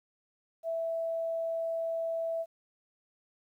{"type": "tone", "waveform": "sine", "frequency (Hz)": 659.3, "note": "E5", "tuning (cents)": 0, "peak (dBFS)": -30, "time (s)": [0.63, 2.46], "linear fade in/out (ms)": 50, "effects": ["11-bit"]}